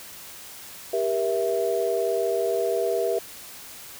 sine chord, E diminished, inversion first, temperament just, 395.6 / 474.7 / 659.3 Hz, G4 / Bb4 / E5, +16 / +31 / 0 cents, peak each -26 dBFS, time 0.93-3.19 s, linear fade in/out 5 ms, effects white hiss -42 dBFS RMS until 3.99 s

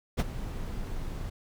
brown noise with ADSR envelope, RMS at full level -19 dBFS, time 0.17-1.3 s, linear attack 29 ms, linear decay 31 ms, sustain -16 dB, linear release 10 ms, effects none

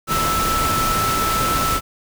sine tone in noise, 1318.5 Hz, E6, in tune, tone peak -19 dBFS, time 0.07-1.81 s, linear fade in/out 50 ms, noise pink, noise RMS -22 dBFS, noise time 0.07-1.81 s, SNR 0 dB, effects none

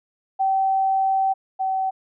sine tone pair in turn, 771 / 763.5 Hz, G5 / G5, -29 / -46 cents, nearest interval unison, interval 17 cents, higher first, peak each -17 / -20 dBFS, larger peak first, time 0.39-1.34 / 1.59-1.91 s, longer first, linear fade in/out 20 ms, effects none

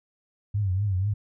sine tone with vibrato, 97.6 Hz, G2, 7 cents flat, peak -22 dBFS, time 0.54-1.14 s, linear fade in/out 10 ms, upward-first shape triangle, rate 4.1 Hz, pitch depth 150 cents each way, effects none

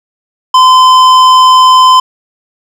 sine tone with hard clipping, 1025 Hz, C6, 36 cents flat, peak -3 dBFS, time 0.54-2 s, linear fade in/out 5 ms, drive 11 dB, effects none

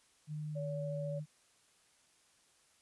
sine tone, 151.8 Hz, D#3, 42 cents flat, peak -38 dBFS, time 0.27-1.26 s, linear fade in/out 50 ms
sine tone with vibrato, 570 Hz, C#5, 48 cents sharp, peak -39 dBFS, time 0.55-1.2 s, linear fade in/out 20 ms, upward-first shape triangle, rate 14 Hz, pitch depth 10 cents each way
effects white hiss -69 dBFS RMS until 2.81 s + resampled to 24000 Hz

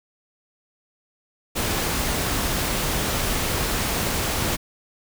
pink noise, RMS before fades -24 dBFS, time 1.55-4.57 s, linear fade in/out 20 ms, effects none

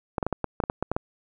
clicks, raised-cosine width 1 ms, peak -11 dBFS, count 11, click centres 0.182 / 0.228 / 0.266 / 0.327 / 0.443 / 0.602 / 0.638 / 0.699 / 0.826 / 0.916 / 0.965 s, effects none

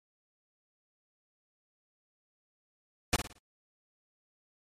pink noise with echo, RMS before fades -25 dBFS, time 3.13-3.16 s, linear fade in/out 0 ms, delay 56 ms, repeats 4, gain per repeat -9 dB, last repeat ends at 3.384 s, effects low-pass 10000 Hz 12 dB/octave + MP3 64 kbps

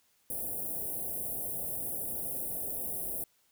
white band-stop noise, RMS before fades -36 dBFS, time 0.3-3.24 s, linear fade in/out 2 ms, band 730 to 9500 Hz, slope 48 dB/octave, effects white hiss -70 dBFS RMS until 3.51 s

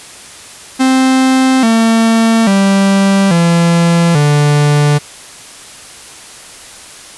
45% pulse tone with pitch steps, 261.6 / 226.4 / 195.98 / 169.63 / 146.82 Hz, C4 / A3 / G3 / E3 / D3, 0 / +50 / 0 / +50 / 0 cents, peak -7 dBFS, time 0.79-4.99 s, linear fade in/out 20 ms, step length 840 ms, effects white hiss -33 dBFS RMS until 7.17 s + resampled to 24000 Hz

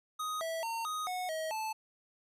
square tone with pitch steps, 1250 / 654 / 913 / 1249 / 732 / 636 / 875 Hz, D#6 / E5 / A#5 / D#6 / F#5 / D#5 / A5, +8 / -14 / -36 / +6 / -19 / +38 / -10 cents, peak -35 dBFS, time 0.19-1.73 s, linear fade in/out 10 ms, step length 220 ms, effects resampled to 32000 Hz

